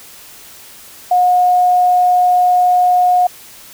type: tone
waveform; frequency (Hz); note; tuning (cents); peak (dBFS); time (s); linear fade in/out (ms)
sine; 722; F#5; -43; -8; 1.11-3.27; 5
effects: white hiss -38 dBFS RMS until 3.73 s